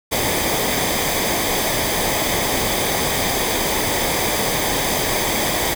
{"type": "noise with comb filter", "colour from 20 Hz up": "pink", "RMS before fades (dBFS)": -20, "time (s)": [0.11, 5.75], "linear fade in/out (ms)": 20, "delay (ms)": 0.72, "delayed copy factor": -0.6, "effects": []}